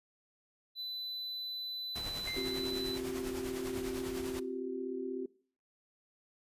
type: tone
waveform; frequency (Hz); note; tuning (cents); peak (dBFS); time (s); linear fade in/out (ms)
triangle; 4000; B7; +21; -36; 0.75-2.99; 50
type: noise with tremolo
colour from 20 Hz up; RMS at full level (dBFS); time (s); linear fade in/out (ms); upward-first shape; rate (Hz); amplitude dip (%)
pink; -42; 1.95-4.4; 10; triangle; 10; 60
type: tone with exponential decay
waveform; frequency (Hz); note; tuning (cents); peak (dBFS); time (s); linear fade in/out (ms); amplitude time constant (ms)
triangle; 2093; C7; 0; -36; 2.27-3.06; 5; 170
type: chord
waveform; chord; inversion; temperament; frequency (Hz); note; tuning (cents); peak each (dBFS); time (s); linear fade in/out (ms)
sine; C suspended fourth; none; equal with one note detuned; 261.6 / 349.2 / 385.5; C4 / F4 / G4; 0 / 0 / -29; -40 / -42 / -38; 2.36-5.26; 5
effects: noise-tail reverb RT60 0.5 s tail -21 dB re dry + resampled to 32000 Hz